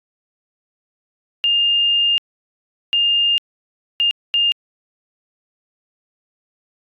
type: tone bursts at uneven times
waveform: sine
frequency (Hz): 2815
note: F7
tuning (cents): +13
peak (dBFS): -13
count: 4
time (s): 1.44-2.18 / 2.93-3.38 / 4-4.11 / 4.34-4.52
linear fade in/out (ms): 0
effects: AAC 64 kbps